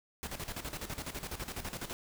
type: noise with tremolo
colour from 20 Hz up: pink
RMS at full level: -39 dBFS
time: 0.23-1.93 s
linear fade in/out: 0 ms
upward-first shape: square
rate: 12 Hz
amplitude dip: 70%
effects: none